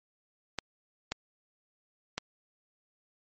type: clicks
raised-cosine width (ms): 0.2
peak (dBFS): -14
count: 3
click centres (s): 0.587 / 1.12 / 2.18
effects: MP3 32 kbps